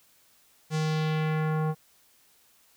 square tone with low-pass filter sweep, 156.1 Hz, D#3, 6 cents sharp, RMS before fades -27 dBFS, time 0.7-1.75 s, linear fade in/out 50 ms, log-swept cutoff 7500 to 940 Hz, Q 1.4, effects white hiss -62 dBFS RMS until 2.76 s

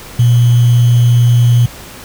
sine tone with sample-and-hold, 120 Hz, B2, 49 cents flat, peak -5 dBFS, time 0.19-1.66 s, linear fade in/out 5 ms, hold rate 3150 Hz, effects pink hiss -32 dBFS RMS until 2.04 s

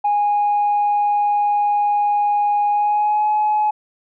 sine tone with pitch glide, 825 to 847.2 Hz, G#5 to G#5, -12 to +34 cents, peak -13 dBFS, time 0.04-3.71 s, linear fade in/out 10 ms, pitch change +46 cents, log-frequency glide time 2.7-3.29 s, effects tanh soft clip ceiling -11 dBFS

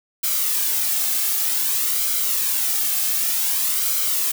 blue noise with flanger, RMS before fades -21 dBFS, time 0.23-4.32 s, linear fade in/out 10 ms, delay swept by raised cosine 1.1 to 2.1 ms, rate 0.54 Hz, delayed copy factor -0.5, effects none

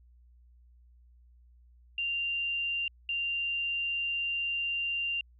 sine tone bursts at uneven times, 2782 Hz, F7, 7 cents flat, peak -29 dBFS, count 2, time 1.98-2.88 / 3.09-5.21 s, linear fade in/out 2 ms, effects added 60 Hz sine -56 dBFS peak until 5.39 s

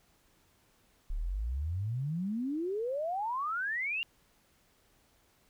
sine exponential sweep, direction up, 33.65 to 2847 Hz, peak -31 dBFS, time 1.1-4.03 s, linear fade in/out 0 ms, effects pink hiss -68 dBFS RMS until 5.49 s

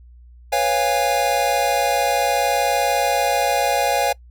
square chord, C# dominant seventh, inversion third, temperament equal with one note detuned, 493.9 / 554.4 / 698.5 / 818.7 Hz, B4 / C#5 / E#5 / G#5, 0 / 0 / 0 / -25 cents, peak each -27 / -23 / -23 / -21 dBFS, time 0.52-4.13 s, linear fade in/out 10 ms, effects noise-tail reverb RT60 0.1 s tail -24 dB re dry + added 60 Hz sine -42 dBFS peak until 4.3 s

